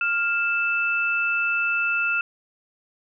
sine tone pair together, 1400 / 2640 Hz, F6 / E7, +4 / +2 cents, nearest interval major seventh, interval 1098 cents, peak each -23 dBFS, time 0.01-2.21 s, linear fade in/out 2 ms, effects none

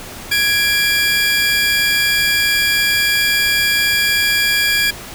25% pulse tone pair together, 1661.2 / 2367 Hz, G#6 / D7, 0 / +13 cents, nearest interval tritone, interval 613 cents, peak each -12 dBFS, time 0.31-4.91 s, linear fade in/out 10 ms, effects pink hiss -32 dBFS RMS until 5.14 s

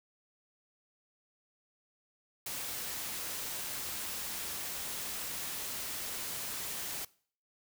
white noise, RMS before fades -39 dBFS, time 2.46-7.05 s, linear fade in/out 5 ms, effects noise-tail reverb RT60 0.5 s tail -22 dB re dry

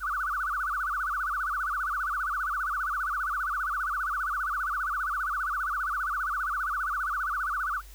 sine tone with vibrato, 1318.5 Hz, E6, in tune, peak -27 dBFS, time 0-7.82 s, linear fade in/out 50 ms, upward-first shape sine, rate 15 Hz, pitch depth 250 cents each way, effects added 50 Hz sine -45 dBFS peak until 7.94 s + white hiss -54 dBFS RMS until 7.94 s

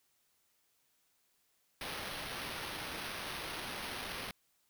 blue noise with sample-and-hold, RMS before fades -42 dBFS, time 1.81-4.31 s, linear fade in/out 2 ms, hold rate 7350 Hz, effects white hiss -75 dBFS RMS until 4.69 s

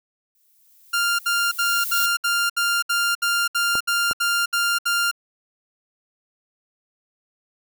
violet noise with exponential growth, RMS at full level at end -24 dBFS, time 0.35-2.06 s, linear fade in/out 1 ms, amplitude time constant 370 ms
sawtooth tone bursts, 1396.9 Hz, F6, in tune, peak -15 dBFS, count 13, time 0.93-5.114 s, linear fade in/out 10 ms, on 260 ms, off 67 ms
clicks, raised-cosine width 1 ms, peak -16 / -17 dBFS, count 2, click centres 3.754 / 4.112 s
effects none

